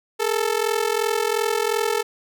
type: ring-modulated tone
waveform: sawtooth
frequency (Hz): 440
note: A4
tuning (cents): 0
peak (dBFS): -13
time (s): 0.19-2.03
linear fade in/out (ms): 20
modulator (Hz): 21.4
effects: none